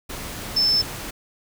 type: tone in noise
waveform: sine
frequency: 5274 Hz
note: E8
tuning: in tune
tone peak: -16 dBFS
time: 0.56-0.82 s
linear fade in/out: 10 ms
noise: pink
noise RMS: -33 dBFS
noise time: 0.09-1.11 s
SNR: +14 dB
effects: none